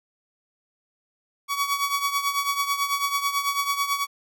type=tone with tremolo; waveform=sawtooth; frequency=1129 Hz; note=C#6; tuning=31 cents sharp; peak=-16 dBFS; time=1.48-4.07 s; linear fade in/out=50 ms; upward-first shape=triangle; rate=9.1 Hz; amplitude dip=75%; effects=none